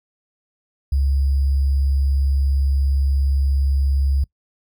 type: tone with sample-and-hold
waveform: sine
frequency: 68.6 Hz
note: C#2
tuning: 17 cents flat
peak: -15 dBFS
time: 0.92-4.24 s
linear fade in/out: 5 ms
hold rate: 4900 Hz
effects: noise-tail reverb RT60 0.1 s tail -23 dB re dry